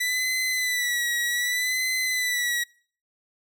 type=tone with vibrato; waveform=sawtooth; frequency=1975.5 Hz; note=B6; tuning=in tune; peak=-20 dBFS; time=0-2.64 s; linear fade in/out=10 ms; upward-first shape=sine; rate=0.65 Hz; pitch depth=55 cents each way; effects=noise-tail reverb RT60 0.5 s tail -26 dB re dry